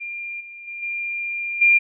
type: tone with level steps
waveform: sine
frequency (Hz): 2395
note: D7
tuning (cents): +33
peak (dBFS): -28 / -36 / -30 / -24 / -11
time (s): 0-1.79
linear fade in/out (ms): 20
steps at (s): 0.4 / 0.67 / 0.82 / 1.61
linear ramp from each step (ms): 10
effects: none